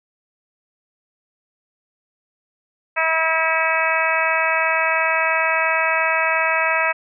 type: harmonic tone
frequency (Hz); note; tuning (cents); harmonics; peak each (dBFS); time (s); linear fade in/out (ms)
322.9; E4; -36; 2 / 3 / 4 / 5 / 6 / 7 / 8; -24 / -24 / -24 / -24 / -24 / -24 / -24; 2.96-6.93; 20
effects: none